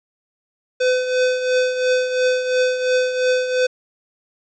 square tone with tremolo, 506 Hz, B4, 42 cents sharp, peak -14 dBFS, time 0.8-3.67 s, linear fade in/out 10 ms, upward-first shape triangle, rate 2.9 Hz, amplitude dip 65%, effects resampled to 16000 Hz + 8-bit

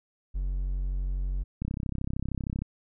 triangle tone, 46.09 Hz, F#1, 6 cents flat, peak -25 dBFS, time 0.34-1.44 s, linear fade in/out 20 ms
click train, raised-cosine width 5 ms, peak -19 dBFS, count 34, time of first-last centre 1.62-2.62 s, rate 33 Hz
effects none

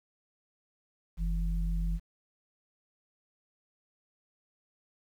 sine tone pair together, 46.55 / 165.9 Hz, F#1 / E3, +11 / +11 cents, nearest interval octave + minor seventh, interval 2200 cents, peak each -28 / -36 dBFS, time 1.17-2 s, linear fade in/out 50 ms, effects 10-bit

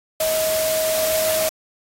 sine tone in noise, 633 Hz, D#5, 30 cents sharp, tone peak -19 dBFS, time 0.2-1.49 s, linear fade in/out 5 ms, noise white, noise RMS -24 dBFS, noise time 0.2-1.49 s, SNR +2 dB, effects AAC 48 kbps

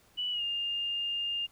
sine tone with pitch glide, 2960 to 2813 Hz, F#7 to F7, 0 to +12 cents, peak -30 dBFS, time 0.17-1.47 s, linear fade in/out 20 ms, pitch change -88 cents, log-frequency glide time 0.31-0.43 s, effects pink hiss -63 dBFS RMS until 1.51 s

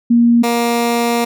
sine / 15% pulse tone pair in turn, 235.8 / 235.8 Hz, A#3 / A#3, +20 / +20 cents, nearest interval unison, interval 0 cents, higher neither, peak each -7 dBFS, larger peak neither, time 0.1-0.43 / 0.43-1.25 s, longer second, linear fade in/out 10 ms, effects none

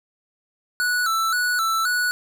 square tone with vibrato, 1396.9 Hz, F6, in tune, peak -20 dBFS, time 0.8-2.11 s, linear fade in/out 0 ms, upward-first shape square, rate 1.9 Hz, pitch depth 90 cents each way, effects none

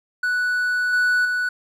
triangle tone with level steps, 1480 Hz, F#6, in tune, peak -17 / -14 / -18 dBFS, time 0.23-1.49 s, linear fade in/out 5 ms, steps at 0.93 / 1.25 s, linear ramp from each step 2 ms, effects none

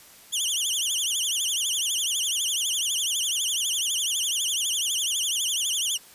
20% pulse tone with vibrato, 3154 Hz, G7, 10 cents sharp, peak -18 dBFS, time 0.32-5.98 s, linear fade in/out 20 ms, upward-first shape triangle, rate 12 Hz, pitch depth 230 cents each way, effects white hiss -50 dBFS RMS until 6.14 s + resampled to 32000 Hz

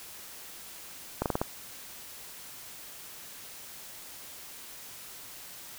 slowing click train, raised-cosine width 1 ms, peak -13 dBFS, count 5, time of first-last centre 1.22-1.415 s, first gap 38 ms, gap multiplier 1.17, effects white hiss -46 dBFS RMS until 5.78 s

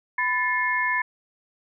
sine tone cluster, 998 / 1754 / 2152 Hz, B5 / A6 / C7, +18 / -6 / +48 cents, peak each -26 / -24 / -27 dBFS, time 0.18-1.02 s, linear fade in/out 5 ms, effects none

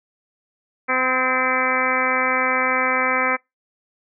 harmonic tone with a mistuned harmonic, 256.8 Hz, C4, 32 cents flat, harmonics 1 / 2 / 3 / 4 / 5 / 6 / 7 / 8 / 9, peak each -30 / -26 / -29 / -26 / -24 / -27 / -29 / -24 / -25 dBFS, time 0.88-3.37 s, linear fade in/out 20 ms, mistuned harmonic 6, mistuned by +40 cents, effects noise-tail reverb RT60 0.2 s tail -26 dB re dry

